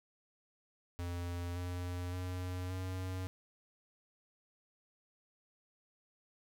square tone with pitch steps, 87.31 / 89.09 / 90.91 / 92.77 Hz, F2 / F2 / F#2 / F#2, 0 / +35 / -30 / +5 cents, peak -38 dBFS, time 0.99-3.27 s, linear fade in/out 0 ms, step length 570 ms, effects none

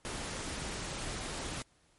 pink noise, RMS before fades -39 dBFS, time 0.05-1.62 s, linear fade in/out 0 ms, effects pink hiss -68 dBFS RMS until 1.98 s + MP3 48 kbps

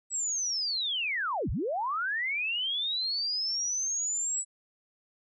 sine linear two-way sweep, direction down then up, 7902 to 36.71 to 7902 Hz, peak -28 dBFS, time 0.1-4.45 s, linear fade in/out 50 ms, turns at 1.5 s, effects none

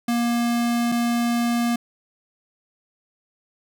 square tone pair in turn, 236.8 / 236.8 Hz, A#3 / A#3, +27 / +27 cents, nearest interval unison, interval 0 cents, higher neither, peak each -20 dBFS, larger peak neither, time 0.08-0.92 / 0.92-1.76 s, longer neither, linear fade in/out 5 ms, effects none

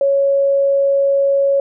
sine tone, 554.4 Hz, C#5, in tune, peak -11 dBFS, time 0.01-1.6 s, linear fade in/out 2 ms, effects none

